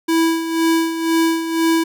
square tone with tremolo, 328.1 Hz, E4, 8 cents flat, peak -13 dBFS, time 0.08-1.84 s, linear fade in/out 10 ms, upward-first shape sine, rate 2 Hz, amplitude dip 65%, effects none

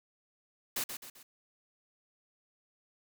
white noise with echo, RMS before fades -34 dBFS, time 0.76-0.84 s, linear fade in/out 5 ms, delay 130 ms, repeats 3, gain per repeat -7 dB, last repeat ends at 1.23 s, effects none

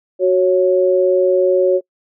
sine tone pair together, 370.4 / 552.6 Hz, F#4 / C#5, +2 / -6 cents, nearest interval perfect fifth, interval 692 cents, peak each -13 dBFS, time 0.19-1.81 s, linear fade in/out 50 ms, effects noise-tail reverb RT60 0.1 s tail -25 dB re dry

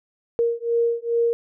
sine beating tone pair, 466.2 / 468.6 Hz, A#4 / A#4, 0 / +9 cents, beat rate 2.4 Hz, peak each -22 dBFS, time 0.39-1.33 s, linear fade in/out 0 ms, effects none

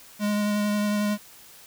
square tone with vibrato, 207.7 Hz, G#3, in tune, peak -23 dBFS, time 0.19-1.18 s, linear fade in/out 50 ms, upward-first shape sine, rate 11 Hz, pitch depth 13 cents each way, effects white hiss -49 dBFS RMS until 1.66 s

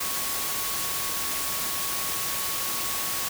sine tone in noise, 1108.7 Hz, C#6, in tune, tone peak -38 dBFS, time 0-3.29 s, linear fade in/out 10 ms, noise white, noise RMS -29 dBFS, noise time 0-3.29 s, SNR -12 dB, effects none

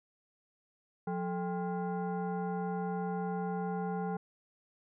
sine tone with frequency modulation, 179 Hz, F3, 43 cents sharp, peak -32 dBFS, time 1.07-4.17 s, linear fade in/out 5 ms, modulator 615 Hz, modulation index 1.1, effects none

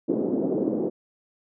pink band-pass noise, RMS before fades -25 dBFS, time 0.08-0.9 s, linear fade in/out 20 ms, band 240 to 440 Hz, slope 24 dB/octave, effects none

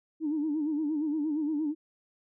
sine tone with vibrato, 303.4 Hz, D#4, 44 cents flat, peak -26 dBFS, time 0.2-1.75 s, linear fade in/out 50 ms, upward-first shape sine, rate 8.6 Hz, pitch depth 96 cents each way, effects tanh soft clip ceiling -22 dBFS

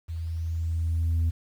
sine tone with level ramp, 82.41 Hz, E2, in tune, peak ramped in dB -30 to -18 dBFS, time 0.08-1.31 s, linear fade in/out 20 ms, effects tanh soft clip ceiling -20 dBFS + 9-bit

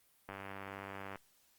click train, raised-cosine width 0.5 ms, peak -29 dBFS, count 86, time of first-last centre 0.29-1.157 s, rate 98 Hz, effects white hiss -70 dBFS RMS until 1.58 s + Opus 32 kbps

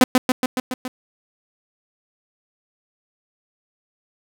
sawtooth tone with echo, 254.3 Hz, C4, 49 cents flat, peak -4 dBFS, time 0.01-0.04 s, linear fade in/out 2 ms, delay 140 ms, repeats 6, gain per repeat -3 dB, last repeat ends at 0.88 s, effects none

